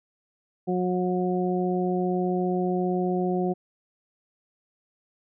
harmonic tone, 181.5 Hz, F#3, 33 cents flat, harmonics 1 / 2 / 3 / 4, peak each -26 / -26 / -35 / -31 dBFS, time 0.67-3.54 s, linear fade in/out 20 ms, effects none

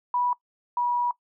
sine tone pair in turn, 980 / 968.7 Hz, B5 / B5, -14 / -34 cents, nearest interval unison, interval 20 cents, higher first, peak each -22 dBFS, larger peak neither, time 0.14-0.33 / 0.77-1.11 s, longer second, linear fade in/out 2 ms, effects noise-tail reverb RT60 0.1 s tail -20 dB re dry

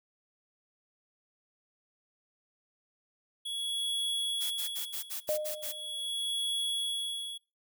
square tone with tremolo, 3359 Hz, G#7, 19 cents sharp, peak -30 dBFS, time 3.45-7.38 s, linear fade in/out 10 ms, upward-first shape sine, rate 0.4 Hz, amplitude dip 95%
blue noise bursts, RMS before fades -37 dBFS, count 8, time 4.4-5.728 s, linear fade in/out 20 ms, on 110 ms, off 64 ms
sine tone with exponential decay, 610 Hz, D#5, 34 cents flat, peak -26 dBFS, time 5.29-6.08 s, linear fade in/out 0 ms, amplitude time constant 170 ms
effects noise-tail reverb RT60 0.3 s tail -24 dB re dry

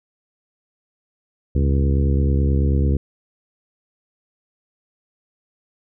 harmonic tone with a mistuned harmonic, 69.2 Hz, C#2, 2 cents flat, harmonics 1 / 2 / 3 / 4 / 5 / 6 / 7, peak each -16 / -22 / -26 / -28 / -30 / -32 / -33 dBFS, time 1.55-2.97 s, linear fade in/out 5 ms, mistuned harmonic 1, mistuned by +120 cents, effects none

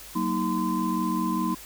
sine tone cluster, 188.5 / 233.5 / 315.5 / 1028 Hz, F#3 / A#3 / D#4 / C6, +32 / +3 / +24 / -31 cents, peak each -29 dBFS, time 0.15-1.55 s, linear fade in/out 10 ms, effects added 50 Hz sine -52 dBFS peak until 1.65 s + white hiss -44 dBFS RMS until 1.65 s

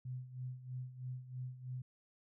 sine tone with tremolo, 127.1 Hz, C3, 50 cents flat, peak -39 dBFS, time 0.05-1.82 s, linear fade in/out 5 ms, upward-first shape sine, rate 3.1 Hz, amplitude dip 75%, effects none

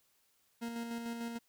40% pulse tone with tremolo, 233.1 Hz, A#3, in tune, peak -36 dBFS, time 0.61-1.39 s, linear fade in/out 20 ms, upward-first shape square, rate 6.7 Hz, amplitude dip 35%, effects white hiss -73 dBFS RMS until 1.48 s

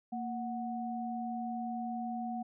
sine tone pair together, 231.3 / 737.9 Hz, A#3 / F#5, -13 / -5 cents, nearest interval octave + minor sixth, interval 2008 cents, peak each -37 / -38 dBFS, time 0.12-2.43 s, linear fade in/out 10 ms, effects none

